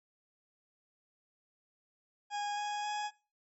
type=tone with pitch steps; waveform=40% pulse; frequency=823 / 829.7 / 836.4 Hz; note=G#5 / G#5 / G#5; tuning=-16 / -2 / +12 cents; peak=-33 dBFS; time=2.3-3.11 s; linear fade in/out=50 ms; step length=270 ms; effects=noise-tail reverb RT60 0.3 s tail -18 dB re dry + MP3 32 kbps